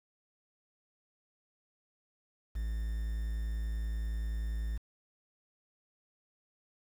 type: tone with quantisation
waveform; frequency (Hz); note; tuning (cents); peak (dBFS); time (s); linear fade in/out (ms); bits
triangle; 55.2; A1; +6; -30; 2.55-4.78; 10; 9
effects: none